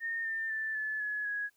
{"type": "tone with pitch steps", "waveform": "sine", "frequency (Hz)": [1832, 1797.4, 1763.5, 1730.2, 1697.5, 1665.5], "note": ["A#6", "A6", "A6", "A6", "G#6", "G#6"], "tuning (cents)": [-31, 36, 3, -30, 37, 4], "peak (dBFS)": -32, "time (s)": [0, 1.5], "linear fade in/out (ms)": 50, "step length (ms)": 250, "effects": ["white hiss -73 dBFS RMS until 1.56 s"]}